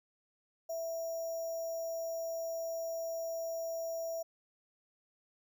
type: tone with sample-and-hold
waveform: sine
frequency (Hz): 659.3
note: E5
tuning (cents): 0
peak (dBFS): -35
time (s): 0.69-4.23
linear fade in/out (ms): 10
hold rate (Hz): 6300
effects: none